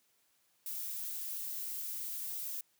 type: noise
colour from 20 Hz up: violet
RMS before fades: -40 dBFS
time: 0.66-2.61 s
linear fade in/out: 2 ms
effects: white hiss -73 dBFS RMS until 2.79 s + high-pass 80 Hz 12 dB/octave